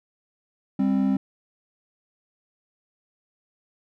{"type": "tone pair together", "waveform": "triangle", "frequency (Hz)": [198.17, 264.2], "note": ["G3", "C4"], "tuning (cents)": [19, 17], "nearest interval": "perfect fourth", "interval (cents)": 498, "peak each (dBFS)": -20, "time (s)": [0.79, 1.17], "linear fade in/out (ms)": 5, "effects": []}